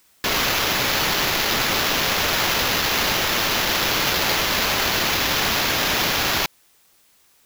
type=noise with sample-and-hold; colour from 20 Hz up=blue; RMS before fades=-21 dBFS; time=0.24-6.46 s; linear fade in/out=2 ms; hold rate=8820 Hz; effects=white hiss -58 dBFS RMS until 7.45 s